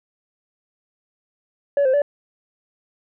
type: tone with pitch steps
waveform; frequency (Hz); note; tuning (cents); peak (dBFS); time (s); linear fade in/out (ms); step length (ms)
sine; 567 / 521 / 577; C#5 / C5 / D5; +39 / -7 / -31; -12; 1.77-2.019; 2; 83
effects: tanh soft clip ceiling -13 dBFS